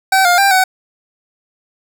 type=tone with pitch steps; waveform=25% pulse; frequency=767 / 707 / 791 / 751 Hz; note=G5 / F5 / G5 / F#5; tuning=-38 / +21 / +15 / +26 cents; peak=-5 dBFS; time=0.12-0.64 s; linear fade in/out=5 ms; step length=130 ms; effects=none